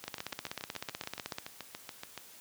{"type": "two click trains", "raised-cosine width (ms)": 0.2, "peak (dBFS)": [-19, -23], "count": [22, 16], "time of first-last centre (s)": [[0.08, 1.384], [0.04, 2.177]], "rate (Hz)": [16.1, 7.02], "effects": ["white hiss -54 dBFS RMS until 2.4 s", "high-pass 80 Hz 12 dB/octave"]}